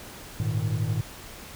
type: chord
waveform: triangle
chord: Ab suspended second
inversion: none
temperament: equal with one note detuned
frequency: 103.83 / 115.6 / 155.56 Hz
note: Ab2 / Bb2 / Eb3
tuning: 0 / -14 / 0 cents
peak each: -26 / -26 / -28 dBFS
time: 0.4-1.01 s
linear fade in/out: 0 ms
effects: pink hiss -43 dBFS RMS until 1.55 s